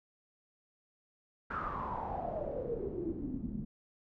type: noise with low-pass filter sweep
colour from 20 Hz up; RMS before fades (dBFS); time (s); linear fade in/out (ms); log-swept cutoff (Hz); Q
pink; -38; 1.5-3.65; 10; 1400 to 200; 8.3
effects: none